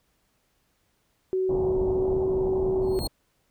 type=tone with pitch glide; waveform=sine; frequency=375.1 to 377.9 Hz; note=F#4 to F#4; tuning=+24 to +37 cents; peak=-22 dBFS; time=1.33-2.99 s; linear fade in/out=0 ms; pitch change=+13 cents; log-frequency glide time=1.99-2.06 s
type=low-pass noise; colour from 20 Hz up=pink; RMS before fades=-32 dBFS; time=1.49-3.08 s; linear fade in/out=5 ms; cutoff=910 Hz; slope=48 dB/octave
type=tone with exponential growth; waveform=sawtooth; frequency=4277 Hz; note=C8; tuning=37 cents sharp; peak=-25 dBFS; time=2.82-3.07 s; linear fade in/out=1 ms; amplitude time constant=54 ms
effects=pink hiss -70 dBFS RMS until 3.5 s